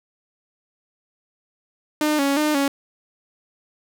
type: tone with vibrato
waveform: sawtooth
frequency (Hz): 290.5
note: D4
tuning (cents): -19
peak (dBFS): -14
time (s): 2.01-2.68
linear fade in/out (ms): 2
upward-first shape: square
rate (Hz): 2.8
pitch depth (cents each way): 73
effects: none